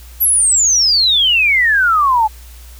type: exponential sweep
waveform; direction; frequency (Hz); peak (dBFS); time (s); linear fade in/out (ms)
sine; down; 12000 to 841; -9; 0.2-2.28; 20
effects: added 60 Hz sine -34 dBFS peak until 2.79 s + white hiss -43 dBFS RMS until 2.79 s